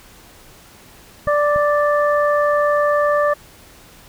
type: harmonic tone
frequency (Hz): 587.3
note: D5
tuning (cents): 0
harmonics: 1 / 2 / 3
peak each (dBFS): -15 / -19 / -24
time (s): 1.27-3.34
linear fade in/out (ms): 10
type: clicks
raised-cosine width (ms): 5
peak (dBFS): -16 / -18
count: 2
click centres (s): 1.272 / 1.561
effects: pink hiss -45 dBFS RMS until 4.08 s